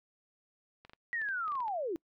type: clicks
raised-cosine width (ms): 0.3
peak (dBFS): -36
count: 10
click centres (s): 0.85 / 0.896 / 0.934 / 1.216 / 1.288 / 1.48 / 1.52 / 1.554 / 1.604 / 1.681
type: linear sweep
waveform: sine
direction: down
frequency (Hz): 1931 to 305.5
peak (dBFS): -32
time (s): 1.13-1.96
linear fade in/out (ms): 0
effects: noise-tail reverb RT60 0.1 s tail -26 dB re dry